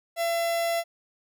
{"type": "tone", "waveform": "45% pulse", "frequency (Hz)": 675, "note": "E5", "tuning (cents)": 41, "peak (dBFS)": -24, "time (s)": [0.16, 0.84], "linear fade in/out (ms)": 50, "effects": []}